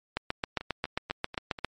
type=two click trains; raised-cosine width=0.3 ms; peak=-23 / -12 dBFS; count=5 / 12; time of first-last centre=0.61-1.588 / 0.17-1.647 s; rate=4.09 / 7.45 Hz; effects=MP3 48 kbps